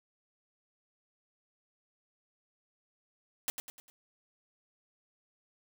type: noise with echo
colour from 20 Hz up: white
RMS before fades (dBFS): -32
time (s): 3.48-3.5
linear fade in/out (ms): 0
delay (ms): 100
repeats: 4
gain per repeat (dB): -7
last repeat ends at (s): 3.9
effects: none